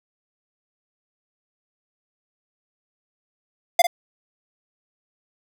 square tone with echo, 698.5 Hz, F5, in tune, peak -11 dBFS, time 3.79-3.82 s, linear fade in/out 5 ms, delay 50 ms, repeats 1, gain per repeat -10 dB, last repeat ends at 3.87 s, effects none

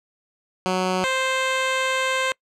10% pulse tone pair in turn, 185 / 523.3 Hz, F#3 / C5, 0 / 0 cents, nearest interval octave + tritone, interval 1800 cents, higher second, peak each -12 dBFS, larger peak neither, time 0.66-1.04 / 1.04-2.32 s, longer second, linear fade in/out 0 ms, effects noise-tail reverb RT60 0.1 s tail -25 dB re dry + low-pass 7000 Hz 12 dB/octave

